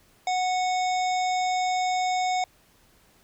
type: harmonic tone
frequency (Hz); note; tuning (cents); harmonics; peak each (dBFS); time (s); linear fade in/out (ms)
736; F#5; -9; 1 / 3 / 5 / 7 / 9 / 10; -23 / -33 / -37 / -40 / -42 / -43; 0.27-2.44; 2
effects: pink hiss -60 dBFS RMS until 3.23 s